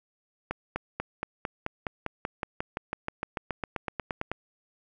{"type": "accelerating click train", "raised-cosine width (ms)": 0.5, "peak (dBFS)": -15, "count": 24, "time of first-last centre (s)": [0.51, 4.316], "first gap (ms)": 250, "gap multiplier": 0.96, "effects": []}